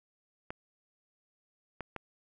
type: clicks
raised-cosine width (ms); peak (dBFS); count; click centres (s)
0.5; -23; 3; 0.505 / 1.807 / 1.963
effects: none